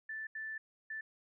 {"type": "tone bursts at uneven times", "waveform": "sine", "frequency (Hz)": 1760, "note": "A6", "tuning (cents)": 0, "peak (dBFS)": -39, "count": 3, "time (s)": [[0.09, 0.27], [0.35, 0.58], [0.9, 1.01]], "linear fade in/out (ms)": 5, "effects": []}